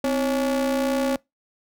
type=ring-modulated tone; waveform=square; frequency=145 Hz; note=D3; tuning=22 cents flat; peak=-18 dBFS; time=0.04-1.16 s; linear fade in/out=2 ms; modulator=404 Hz; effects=noise-tail reverb RT60 0.2 s tail -25 dB re dry + high-pass 60 Hz 12 dB/octave